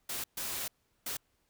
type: noise bursts at uneven times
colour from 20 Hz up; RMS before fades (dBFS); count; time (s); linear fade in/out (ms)
white; -37; 3; 0.09-0.24 / 0.37-0.68 / 1.06-1.17; 5
effects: pink hiss -75 dBFS RMS until 1.49 s